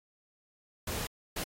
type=noise bursts at uneven times; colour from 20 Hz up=pink; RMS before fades=-36 dBFS; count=2; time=0.87-1.07 / 1.36-1.44 s; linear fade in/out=5 ms; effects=AAC 48 kbps